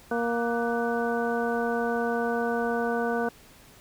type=harmonic tone with a mistuned harmonic; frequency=234.7 Hz; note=A#3; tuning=12 cents sharp; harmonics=1 / 2 / 3 / 4 / 5 / 6; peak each=-30 / -28 / -31 / -37 / -38 / -33 dBFS; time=0.11-3.29 s; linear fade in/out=5 ms; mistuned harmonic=6; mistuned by=+100 cents; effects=pink hiss -53 dBFS RMS until 3.8 s